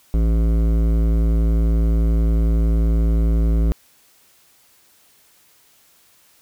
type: tone with hard clipping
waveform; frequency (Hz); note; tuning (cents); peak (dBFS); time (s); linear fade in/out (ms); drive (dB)
sine; 55.6; A1; +19; -16; 0.14-3.72; 0; 14
effects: white hiss -55 dBFS RMS until 6.41 s